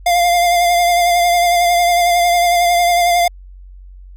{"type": "tone with vibrato", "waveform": "square", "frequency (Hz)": 698.5, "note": "F5", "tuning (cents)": 0, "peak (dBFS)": -11, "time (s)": [0.06, 3.28], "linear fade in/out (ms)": 5, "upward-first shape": "triangle", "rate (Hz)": 11, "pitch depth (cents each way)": 32, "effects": ["added 46 Hz sine -34 dBFS peak until 4.16 s"]}